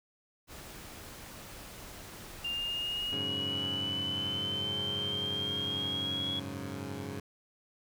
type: noise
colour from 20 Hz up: pink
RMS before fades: -47 dBFS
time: 0.47-3.16 s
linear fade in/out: 50 ms
type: exponential sweep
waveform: sine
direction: up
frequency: 2794 to 3347 Hz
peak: -32 dBFS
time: 2.44-6.4 s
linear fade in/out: 10 ms
type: chord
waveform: 15% pulse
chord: F# suspended second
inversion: none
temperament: equal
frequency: 92.5 / 103.83 / 138.59 Hz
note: F#2 / G#2 / C#3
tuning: 0 / 0 / 0 cents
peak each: -36 dBFS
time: 3.12-7.2 s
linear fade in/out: 5 ms
effects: none